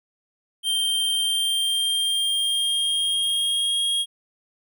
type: tone with pitch glide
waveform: square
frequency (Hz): 3158 to 3267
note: G7 to G#7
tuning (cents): +12 to -29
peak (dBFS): -21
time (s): 0.63-4.06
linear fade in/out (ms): 50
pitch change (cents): +59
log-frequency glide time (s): 1.19-3.83
effects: none